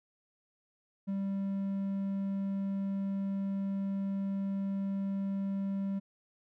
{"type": "tone", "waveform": "triangle", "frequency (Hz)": 196, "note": "G3", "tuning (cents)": 0, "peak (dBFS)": -29, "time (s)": [1.07, 6], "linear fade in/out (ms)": 20, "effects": []}